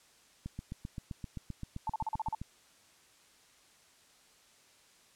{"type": "click train", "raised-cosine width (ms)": 5, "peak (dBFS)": -27, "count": 16, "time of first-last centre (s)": [0.46, 2.416], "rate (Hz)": 7.67}
{"type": "tone bursts", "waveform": "sine", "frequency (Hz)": 880, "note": "A5", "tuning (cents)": 0, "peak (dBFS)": -31, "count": 8, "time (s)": [1.87, 2.349], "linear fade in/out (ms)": 2, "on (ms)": 24, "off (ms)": 41}
{"effects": ["white hiss -63 dBFS RMS until 5.15 s", "low-pass 9000 Hz 12 dB/octave"]}